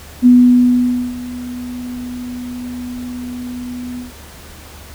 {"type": "tone with ADSR envelope", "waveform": "sine", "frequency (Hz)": 246.9, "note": "B3", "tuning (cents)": 0, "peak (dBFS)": -3, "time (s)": [0.22, 4.13], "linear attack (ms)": 41, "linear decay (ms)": 870, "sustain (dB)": -20, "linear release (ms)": 140, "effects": ["added 74 Hz sine -38 dBFS peak until 4.94 s", "pink hiss -38 dBFS RMS until 4.94 s"]}